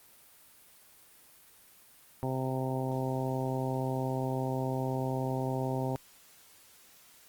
harmonic tone, 130.81 Hz, C3, in tune, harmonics 1 / 2 / 3 / 4 / 5 / 6 / 7, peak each -33 / -36 / -38 / -39 / -40 / -41 / -41 dBFS, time 2.23-5.96 s, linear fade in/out 0 ms, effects white hiss -58 dBFS RMS until 7.28 s + Opus 32 kbps

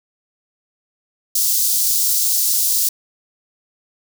white high-pass noise, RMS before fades -17 dBFS, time 1.35-2.89 s, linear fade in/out 5 ms, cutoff 4600 Hz, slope 24 dB/octave, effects none

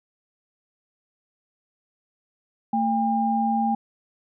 sine tone pair together, 225.1 / 803.6 Hz, A3 / G5, +40 / +43 cents, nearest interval octave + minor seventh, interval 2203 cents, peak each -23 / -22 dBFS, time 2.73-3.75 s, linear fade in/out 5 ms, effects none

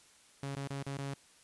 sawtooth tone with dropouts, 138.59 Hz, C#3, in tune, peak -33 dBFS, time 0.43-1.14 s, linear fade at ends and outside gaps 2 ms, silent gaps 0.551-0.565 / 0.674-0.703 / 0.829-0.865 / 0.974-0.987 s, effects white hiss -62 dBFS RMS until 1.43 s + resampled to 24000 Hz

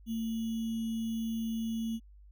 sine tone with sample-and-hold, 225.4 Hz, A3, 42 cents sharp, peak -31 dBFS, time 0.06-2 s, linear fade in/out 50 ms, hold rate 3150 Hz, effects added 50 Hz sine -52 dBFS peak until 2.31 s

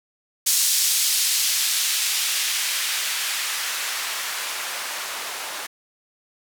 blue noise with band-pass filter sweep, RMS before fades -24 dBFS, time 0.46-5.67 s, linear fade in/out 10 ms, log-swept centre 5500 to 750 Hz, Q 0.78, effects none

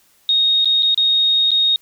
sine tone with dropouts, 3729 Hz, A#7, in tune, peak -12 dBFS, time 0.29-1.76 s, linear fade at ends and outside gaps 1 ms, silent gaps 0.646-0.656 / 0.824-0.83 / 0.945-0.976 / 1.507-1.516 s, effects white hiss -56 dBFS RMS until 1.81 s

